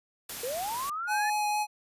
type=noise; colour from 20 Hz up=white; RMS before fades=-38 dBFS; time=0.29-0.9 s; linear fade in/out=5 ms
type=linear sweep; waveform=sine; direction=up; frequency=457.7 to 1787 Hz; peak=-31 dBFS; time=0.43-1.3 s; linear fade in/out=5 ms
type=tone with vibrato; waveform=square; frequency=839 Hz; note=G#5; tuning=17 cents sharp; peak=-27 dBFS; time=1.07-1.67 s; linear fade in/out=50 ms; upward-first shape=triangle; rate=4.3 Hz; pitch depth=11 cents each way
effects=resampled to 32000 Hz